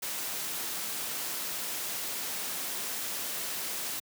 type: noise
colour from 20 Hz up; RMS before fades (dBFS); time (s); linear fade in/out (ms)
white; -35; 0.02-4; 10
effects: high-pass 150 Hz 12 dB/octave